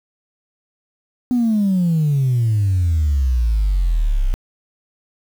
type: exponential sweep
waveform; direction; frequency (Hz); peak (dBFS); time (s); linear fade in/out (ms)
sine; down; 252.7 to 30.87; -12; 1.31-4.34; 0
effects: tanh soft clip ceiling -11 dBFS + 7-bit